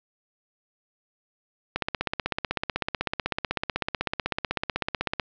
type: click train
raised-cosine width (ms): 0.3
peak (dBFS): -9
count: 56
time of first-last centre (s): 1.76-5.197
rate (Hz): 16
effects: low-pass 5000 Hz 12 dB/octave